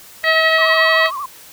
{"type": "harmonic tone", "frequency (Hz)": 643, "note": "E5", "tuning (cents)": -43, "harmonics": [1, 2, 3, 4, 5, 6, 7], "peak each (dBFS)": [-17, -20, -22, -23, -24, -25, -25], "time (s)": [0.23, 1.11], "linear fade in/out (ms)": 50}
{"type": "tone with pitch glide", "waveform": "sine", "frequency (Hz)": [1917, 1929.2], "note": ["A#6", "B6"], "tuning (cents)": [48, -41], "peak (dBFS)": -15, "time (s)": [0.24, 1.06], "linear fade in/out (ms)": 0, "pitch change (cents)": 11, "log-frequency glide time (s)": [0.76, 0.88]}
{"type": "tone with vibrato", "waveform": "sine", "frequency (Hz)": 1108.7, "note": "C#6", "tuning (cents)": 0, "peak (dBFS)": -22, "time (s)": [0.58, 1.26], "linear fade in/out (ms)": 5, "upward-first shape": "triangle", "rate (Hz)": 13, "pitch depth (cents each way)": 140}
{"effects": ["white hiss -41 dBFS RMS until 1.52 s"]}